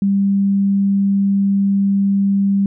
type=tone; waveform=sine; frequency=197.8 Hz; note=G3; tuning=16 cents sharp; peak=-12 dBFS; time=0.02-2.66 s; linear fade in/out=2 ms; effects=none